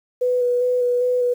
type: tone with vibrato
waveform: sine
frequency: 493.6 Hz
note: B4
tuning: 1 cent flat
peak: -16 dBFS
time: 0.21-1.34 s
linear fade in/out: 10 ms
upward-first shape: square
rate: 2.5 Hz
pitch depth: 14 cents each way
effects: 8-bit